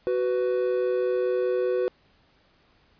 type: tone pair together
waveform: triangle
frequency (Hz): 372.2 / 497.2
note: F#4 / B4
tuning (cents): +10 / +12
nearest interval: perfect fourth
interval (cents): 502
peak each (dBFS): -23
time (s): 0.07-1.88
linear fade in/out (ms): 0
effects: pink hiss -62 dBFS RMS until 2.99 s + resampled to 11025 Hz